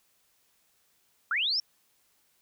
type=linear sweep; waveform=sine; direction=up; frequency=1294 to 5580 Hz; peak=-25 dBFS; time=1.31-1.6 s; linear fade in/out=2 ms; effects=white hiss -69 dBFS RMS until 2.41 s